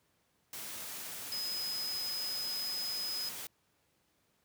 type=tone in noise; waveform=sine; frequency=5050 Hz; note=D#8; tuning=25 cents sharp; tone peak=-35 dBFS; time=1.32-3.29 s; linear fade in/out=2 ms; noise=white; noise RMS=-43 dBFS; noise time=0.53-3.47 s; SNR=+5 dB; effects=pink hiss -74 dBFS RMS until 4.44 s + high-pass 80 Hz 12 dB/octave